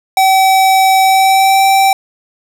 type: tone with pitch glide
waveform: square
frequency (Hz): 765 to 777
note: G5 to G5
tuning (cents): -42 to -16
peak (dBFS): -7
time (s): 0.17-1.93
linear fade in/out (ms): 2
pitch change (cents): +26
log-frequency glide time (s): 1.03-1.64
effects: none